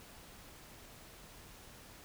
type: silence
effects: pink hiss -55 dBFS RMS until 2.04 s